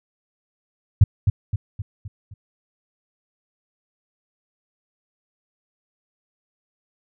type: tone with echo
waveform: sine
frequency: 100.5 Hz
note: G2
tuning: 44 cents sharp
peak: -6 dBFS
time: 1.01-1.04 s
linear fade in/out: 5 ms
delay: 260 ms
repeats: 5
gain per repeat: -6 dB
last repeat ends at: 2.34 s
effects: none